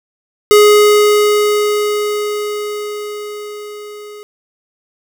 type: tone with level ramp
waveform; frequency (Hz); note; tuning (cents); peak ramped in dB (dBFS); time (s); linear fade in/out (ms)
square; 417.8; G#4; +10; -4 to -31; 0.51-4.23; 0
effects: none